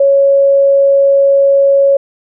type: tone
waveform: sine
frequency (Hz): 554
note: C#5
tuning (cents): -1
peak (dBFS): -5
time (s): 0-1.97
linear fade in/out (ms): 5
effects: none